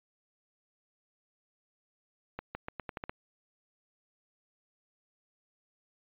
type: accelerating click train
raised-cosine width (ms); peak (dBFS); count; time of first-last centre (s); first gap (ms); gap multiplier
0.5; -22; 8; 2.39-3.095; 160; 0.84
effects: resampled to 8000 Hz